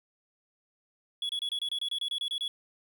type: tone bursts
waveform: triangle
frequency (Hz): 3373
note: G#7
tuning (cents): +26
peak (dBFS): -28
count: 13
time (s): 1.22-2.48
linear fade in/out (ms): 2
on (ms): 72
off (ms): 27
effects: 10-bit